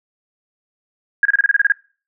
sine tone bursts, 1635 Hz, G#6, 28 cents flat, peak -9 dBFS, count 10, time 1.23-1.721 s, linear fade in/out 2 ms, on 23 ms, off 29 ms, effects noise-tail reverb RT60 0.4 s tail -25 dB re dry

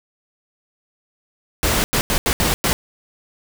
pink noise bursts at uneven times, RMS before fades -18 dBFS, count 6, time 1.63-1.84 / 1.93-2.01 / 2.1-2.18 / 2.26-2.33 / 2.4-2.54 / 2.64-2.73 s, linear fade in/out 0 ms, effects none

